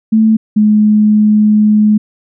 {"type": "tone pair in turn", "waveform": "sine", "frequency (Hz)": [220, 212], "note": ["A3", "G#3"], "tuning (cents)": [0, 36], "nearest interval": "minor second", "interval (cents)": 64, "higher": "first", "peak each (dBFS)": -5, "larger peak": "neither", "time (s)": [[0.12, 0.37], [0.56, 1.98]], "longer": "second", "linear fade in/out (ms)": 10, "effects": []}